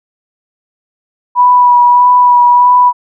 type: tone with vibrato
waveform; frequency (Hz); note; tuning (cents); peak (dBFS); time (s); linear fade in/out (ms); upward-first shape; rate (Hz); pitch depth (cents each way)
sine; 980; B5; -14; -3; 1.35-2.93; 50; sine; 1.6; 17
effects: none